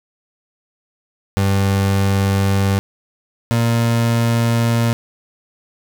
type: tone pair in turn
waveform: 30% pulse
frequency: 98 / 116.54 Hz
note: G2 / A#2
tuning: 0 / 0 cents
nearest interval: minor third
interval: 300 cents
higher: second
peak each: -11 dBFS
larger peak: neither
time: 1.37-2.79 / 3.51-4.93 s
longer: neither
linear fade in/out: 0 ms
effects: none